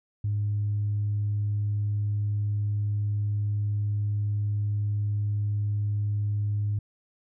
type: tone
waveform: sine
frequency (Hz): 103.6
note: G#2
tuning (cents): -4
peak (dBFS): -23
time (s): 0.24-6.79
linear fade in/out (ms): 5
effects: tanh soft clip ceiling -20 dBFS